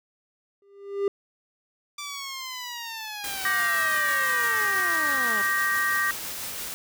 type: tone with exponential growth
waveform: triangle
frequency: 399.3 Hz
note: G4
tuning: 32 cents sharp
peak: -17 dBFS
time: 0.62-1.08 s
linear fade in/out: 2 ms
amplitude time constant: 100 ms
type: linear sweep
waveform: 10% pulse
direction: down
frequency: 1174.7 to 196 Hz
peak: -25 dBFS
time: 1.98-5.42 s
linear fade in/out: 5 ms
type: noise with tremolo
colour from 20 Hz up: white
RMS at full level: -33 dBFS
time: 3.24-6.74 s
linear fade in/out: 0 ms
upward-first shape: triangle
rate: 6 Hz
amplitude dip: 25%
type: chord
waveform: sine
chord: G minor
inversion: second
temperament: just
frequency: 1176 / 1568 / 1881.6 Hz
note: D6 / G6 / Bb6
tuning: +2 / 0 / +16 cents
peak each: -29 / -28 / -24 dBFS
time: 3.45-6.11 s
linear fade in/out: 2 ms
effects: none